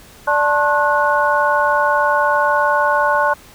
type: harmonic tone with a mistuned harmonic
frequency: 293.6 Hz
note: D4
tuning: in tune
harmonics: 2 / 3 / 4 / 5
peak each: -18 / -18 / -18 / -18 dBFS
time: 0.27-3.34 s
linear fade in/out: 10 ms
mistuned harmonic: 4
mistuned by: -150 cents
effects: pink hiss -43 dBFS RMS until 3.54 s